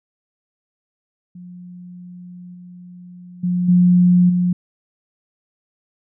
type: tone with level steps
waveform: sine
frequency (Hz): 178.4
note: F3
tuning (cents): +37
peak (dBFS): -34 / -36 / -16 / -9 / -14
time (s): 1.35-4.53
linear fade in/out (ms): 5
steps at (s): 2.54 / 3.43 / 3.68 / 4.29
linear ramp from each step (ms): 10
effects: none